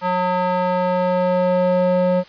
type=tone with band-pass filter sweep; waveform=square; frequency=181.3 Hz; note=F#3; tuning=35 cents flat; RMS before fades=-18 dBFS; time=0.01-2.24 s; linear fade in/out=50 ms; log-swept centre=950 to 470 Hz; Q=2; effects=white hiss -45 dBFS RMS until 2.28 s + resampled to 11025 Hz